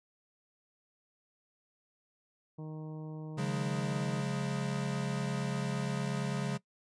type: harmonic tone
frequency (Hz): 155.56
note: D#3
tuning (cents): 0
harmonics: 1 / 2 / 3 / 4 / 5 / 6 / 7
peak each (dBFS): -40 / -47 / -50 / -56 / -60 / -58 / -64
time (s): 2.58-4.21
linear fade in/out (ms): 10
type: chord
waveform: square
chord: Db major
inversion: none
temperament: equal with one note detuned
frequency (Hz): 138.59 / 178.9 / 207.7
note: Db3 / F3 / Ab3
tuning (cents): 0 / +42 / 0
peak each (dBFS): -35 / -38 / -39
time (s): 3.37-6.58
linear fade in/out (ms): 20
effects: noise-tail reverb RT60 0.1 s tail -20 dB re dry + resampled to 22050 Hz